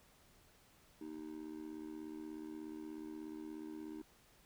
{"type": "tone with amplitude modulation", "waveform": "triangle", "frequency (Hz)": 311.1, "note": "D#4", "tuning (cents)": 0, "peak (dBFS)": -39, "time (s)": [1.01, 4.02], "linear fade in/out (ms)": 5, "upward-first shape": "sine", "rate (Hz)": 76.7, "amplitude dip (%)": 90, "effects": ["pink hiss -67 dBFS RMS until 4.45 s"]}